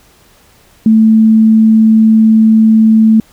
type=tone; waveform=sine; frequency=220.5 Hz; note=A3; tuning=4 cents sharp; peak=-3 dBFS; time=0.86-3.2 s; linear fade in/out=2 ms; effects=pink hiss -46 dBFS RMS until 3.32 s